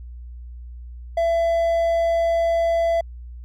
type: tone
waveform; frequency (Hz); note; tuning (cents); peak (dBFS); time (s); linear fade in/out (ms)
triangle; 670; E5; +28; -15; 1.17-3.01; 5
effects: added 60 Hz sine -34 dBFS peak until 3.44 s